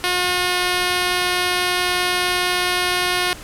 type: tone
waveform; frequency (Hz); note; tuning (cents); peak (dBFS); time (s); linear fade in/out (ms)
5% pulse; 359.7; F#4; -49; -6; 0.04-3.33; 0
effects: pink hiss -37 dBFS RMS until 3.43 s + low-pass 12000 Hz 12 dB/octave